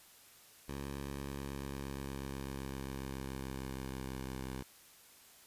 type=tone with pitch glide; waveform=10% pulse; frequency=69.3 to 65.41 Hz; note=C#2 to C2; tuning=0 to 0 cents; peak=-32 dBFS; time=0.68-4.63 s; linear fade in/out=10 ms; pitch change=-100 cents; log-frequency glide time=1.17-4.4 s; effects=white hiss -60 dBFS RMS until 5.46 s + resampled to 32000 Hz